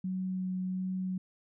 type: tone with vibrato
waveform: sine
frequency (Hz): 185.7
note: F#3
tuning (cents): +7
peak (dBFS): -31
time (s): 0.04-1.18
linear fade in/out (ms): 5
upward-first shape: sine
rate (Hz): 1.4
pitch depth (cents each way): 8
effects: none